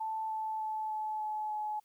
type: tone with pitch steps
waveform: sine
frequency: 880 / 873.9 / 867.9 / 861.9 / 855.9 / 850 Hz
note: A5 / A5 / A5 / A5 / A5 / G#5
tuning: 0 / -12 / -24 / -36 / -48 / +40 cents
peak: -33 dBFS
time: 0-1.8 s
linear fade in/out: 10 ms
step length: 300 ms
effects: white hiss -73 dBFS RMS until 1.84 s